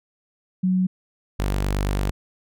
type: tone pair in turn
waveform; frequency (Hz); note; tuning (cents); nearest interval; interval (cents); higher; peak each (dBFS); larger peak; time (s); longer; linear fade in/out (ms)
sine / sawtooth; 185 / 49; F#3 / G1; 0 / 0; octave + major seventh; 2300; first; -17; neither; 0.63-0.87 / 1.39-2.11; second; 10
effects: none